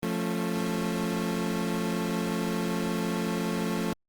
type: chord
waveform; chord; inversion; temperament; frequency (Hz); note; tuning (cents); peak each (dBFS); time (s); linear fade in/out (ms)
30% pulse; F augmented; none; equal with one note detuned; 174.61 / 220 / 273.7; F3 / A3 / C#4; 0 / 0 / -22; -28 / -28 / -33; 0.03-3.93; 0
effects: Opus 24 kbps